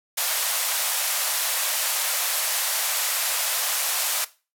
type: band-pass noise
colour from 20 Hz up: white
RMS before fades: -25 dBFS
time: 0.17-4.25 s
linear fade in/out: 10 ms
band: 540 to 15000 Hz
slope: 48 dB/octave
effects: noise-tail reverb RT60 0.3 s tail -17 dB re dry